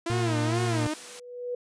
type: tone with vibrato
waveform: sawtooth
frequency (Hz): 329.6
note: E4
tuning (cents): 0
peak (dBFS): -24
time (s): 0.06-0.94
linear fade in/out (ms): 5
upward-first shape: sine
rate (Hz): 2.2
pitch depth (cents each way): 170
type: tone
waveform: 40% pulse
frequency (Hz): 115.5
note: A#2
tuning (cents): -16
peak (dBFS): -25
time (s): 0.1-0.87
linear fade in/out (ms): 0
type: high-pass noise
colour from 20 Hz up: white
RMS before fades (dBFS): -42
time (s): 0.54-1.2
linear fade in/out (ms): 10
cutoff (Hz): 190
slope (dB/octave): 24
type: tone with exponential growth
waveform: sine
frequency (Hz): 490.2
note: B4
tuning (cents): -13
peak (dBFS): -27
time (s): 0.76-1.55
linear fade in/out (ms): 5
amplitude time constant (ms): 170
effects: resampled to 22050 Hz